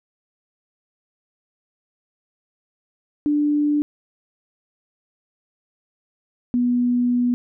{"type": "tone pair in turn", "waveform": "sine", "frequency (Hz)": [294.8, 244.5], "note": ["D4", "B3"], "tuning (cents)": [7, -17], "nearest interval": "minor third", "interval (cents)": 324, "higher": "first", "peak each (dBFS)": -16, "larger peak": "neither", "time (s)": [[3.26, 3.82], [6.54, 7.34]], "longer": "second", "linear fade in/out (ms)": 0, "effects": []}